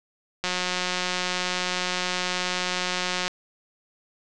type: click train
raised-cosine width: 0.2 ms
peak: -9 dBFS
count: 515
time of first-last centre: 0.44-3.28 s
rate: 181 Hz
effects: resampled to 22050 Hz + 8-bit